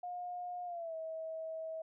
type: tone with pitch glide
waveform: sine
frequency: 714 to 643.5 Hz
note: F5 to E5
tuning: +38 to -42 cents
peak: -39 dBFS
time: 0.03-1.82 s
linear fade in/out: 5 ms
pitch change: -180 cents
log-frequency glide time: 0.65-0.95 s
effects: none